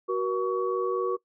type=tone cluster; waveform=sine; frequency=373.6 / 478 / 1127 Hz; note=F#4 / A#4 / C#6; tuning=+17 / +43 / +28 cents; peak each=-27 / -29 / -31 dBFS; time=0.08-1.17 s; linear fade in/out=20 ms; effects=noise-tail reverb RT60 0.1 s tail -19 dB re dry